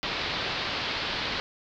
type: low-pass noise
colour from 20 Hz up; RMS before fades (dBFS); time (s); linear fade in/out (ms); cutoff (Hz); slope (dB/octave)
white; -31; 0.03-1.4; 0; 4600; 48
effects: none